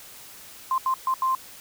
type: tone bursts at uneven times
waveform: sine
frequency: 1046.5 Hz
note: C6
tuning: in tune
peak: -20 dBFS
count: 4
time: 0.71-0.78 / 0.86-0.94 / 1.07-1.14 / 1.22-1.35 s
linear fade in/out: 2 ms
effects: white hiss -45 dBFS RMS until 1.6 s